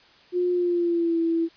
sine tone with pitch glide, 357.1 to 331.3 Hz, F4 to E4, +39 to +9 cents, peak -20 dBFS, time 0.32-1.49 s, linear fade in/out 50 ms, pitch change -130 cents, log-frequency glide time 0.52-1.19 s, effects white hiss -54 dBFS RMS until 1.56 s + resampled to 11025 Hz

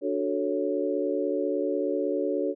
sine chord, D major seventh, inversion none, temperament equal, 293.7 / 370 / 440 / 554.4 Hz, D4 / F#4 / A4 / C#5, 0 / 0 / 0 / 0 cents, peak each -30 dBFS, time 0.01-2.55 s, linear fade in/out 50 ms, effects none

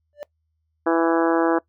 triangle tone with exponential growth, 587.3 Hz, D5, in tune, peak -24 dBFS, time 0.13-0.23 s, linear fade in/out 0 ms, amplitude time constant 20 ms
harmonic tone, 165.7 Hz, E3, 9 cents sharp, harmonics 2 / 3 / 4 / 5 / 6 / 7 / 8 / 9 / 10, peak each -19 / -23 / -25 / -27 / -29 / -30 / -31 / -32 / -33 dBFS, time 0.86-1.59 s, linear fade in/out 10 ms
effects noise-tail reverb RT60 0.1 s tail -21 dB re dry + added 79 Hz sine -69 dBFS peak until 1.68 s

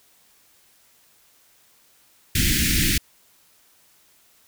pink band-stop noise, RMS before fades -20 dBFS, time 2.35-2.98 s, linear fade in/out 5 ms, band 330 to 1700 Hz, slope 48 dB/octave, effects white hiss -58 dBFS RMS until 4.47 s

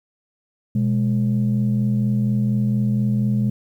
sine tone pair together, 123.47 / 207.7 Hz, B2 / G#3, 0 / 0 cents, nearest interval major sixth, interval 900 cents, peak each -18 dBFS, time 0.75-3.5 s, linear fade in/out 5 ms, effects tanh soft clip ceiling -12 dBFS + 9-bit

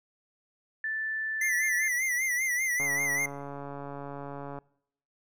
sine tone, 1760 Hz, A6, in tune, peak -29 dBFS, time 0.84-1.88 s, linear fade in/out 2 ms
square tone with vibrato, 2021 Hz, B6, 39 cents sharp, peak -27 dBFS, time 1.41-3.26 s, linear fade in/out 5 ms, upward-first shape sine, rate 5.1 Hz, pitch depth 86 cents each way
click train, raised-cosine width 1 ms, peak -26 dBFS, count 253, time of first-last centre 2.8-4.587 s, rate 141 Hz
effects noise-tail reverb RT60 0.7 s tail -23 dB re dry

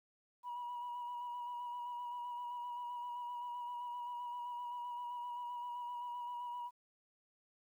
sine tone with vibrato, 969 Hz, B5, 33 cents flat, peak -39 dBFS, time 0.43-6.71 s, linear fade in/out 50 ms, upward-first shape square, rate 7.7 Hz, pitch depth 19 cents each way, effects tanh soft clip ceiling -38 dBFS + 12-bit

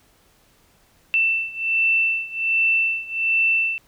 sine beating tone pair, 2671 / 2672.3 Hz, E7 / E7, +22 / +23 cents, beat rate 1.3 Hz, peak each -20 / -22 dBFS, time 1.14-3.78 s, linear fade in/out 0 ms, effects pink hiss -58 dBFS RMS until 3.87 s

